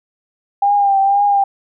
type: tone with vibrato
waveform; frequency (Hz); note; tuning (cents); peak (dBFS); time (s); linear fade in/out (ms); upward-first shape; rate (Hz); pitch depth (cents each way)
sine; 798; G5; +31; -10; 0.62-1.44; 5; triangle; 2; 47
effects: none